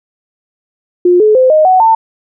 sine tone with pitch steps, 355.7 / 427.9 / 514.8 / 619.3 / 745 / 896.3 Hz, F4 / A4 / C5 / D#5 / F#5 / A5, +32 / -48 / -28 / -8 / +12 / +32 cents, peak -4 dBFS, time 1.05-1.95 s, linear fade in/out 5 ms, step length 150 ms, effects none

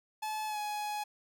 45% pulse tone with pitch glide, 861 to 838.4 Hz, A5 to G#5, -38 to +16 cents, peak -34 dBFS, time 0.22-1.04 s, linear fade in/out 10 ms, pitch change -46 cents, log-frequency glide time 0.47-0.58 s, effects none

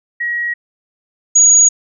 sine tone pair in turn, 1903 / 6737 Hz, A#6 / G#8, +35 / +24 cents, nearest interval octave + minor seventh, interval 2189 cents, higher second, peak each -16 / -5 dBFS, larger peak second, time 0.2-0.54 / 1.35-1.69 s, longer neither, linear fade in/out 10 ms, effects none

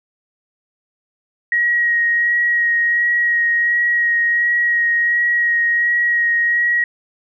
sine tone with vibrato, 1893 Hz, A#6, 26 cents sharp, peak -13 dBFS, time 1.52-6.84 s, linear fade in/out 2 ms, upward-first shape sine, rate 1.4 Hz, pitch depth 14 cents each way, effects none

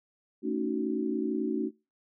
sine chord, D# half-diminished seventh, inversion second, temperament just, 224 / 280 / 311.1 / 373.4 Hz, A3 / C#4 / D#4 / F#4, +31 / +18 / 0 / +16 cents, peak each -33 dBFS, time 0.42-1.71 s, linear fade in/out 50 ms, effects noise-tail reverb RT60 0.3 s tail -26 dB re dry

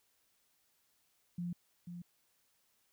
sine tone with echo, 174.61 Hz, F3, in tune, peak -36 dBFS, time 1.38-1.53 s, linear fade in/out 5 ms, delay 490 ms, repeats 1, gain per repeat -7 dB, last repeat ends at 2.02 s, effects white hiss -75 dBFS RMS until 2.92 s

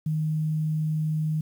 sine tone, 155.56 Hz, D#3, in tune, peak -23 dBFS, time 0.06-1.41 s, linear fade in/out 5 ms, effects 9-bit

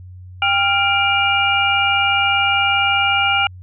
sine tone cluster, 795 / 1390 / 2367 / 2844 Hz, G5 / F6 / D7 / F7, +24 / -9 / +13 / +31 cents, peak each -19 dBFS, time 0.42-3.47 s, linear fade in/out 2 ms, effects added 91 Hz sine -34 dBFS peak until 3.62 s

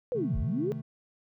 sine linear two-way sweep, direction down then up, 523.3 to 30.87 to 435.3 Hz, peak -27 dBFS, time 0.12-0.72 s, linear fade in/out 0 ms, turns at 0.38 s
triangle chord, A diminished, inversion first, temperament equal with one note detuned, 131.65 / 155.56 / 220 Hz, C3 / Eb3 / A3, +11 / 0 / 0 cents, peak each -36 dBFS, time 0.14-0.82 s, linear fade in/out 20 ms
effects none

